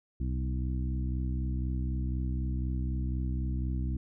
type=harmonic tone with a mistuned harmonic; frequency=64 Hz; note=C2; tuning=38 cents flat; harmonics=1 / 2 / 3 / 4 / 5; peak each=-30 / -36 / -40 / -42 / -44 dBFS; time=0.2-3.97 s; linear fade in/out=5 ms; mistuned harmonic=1; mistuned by=+53 cents; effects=none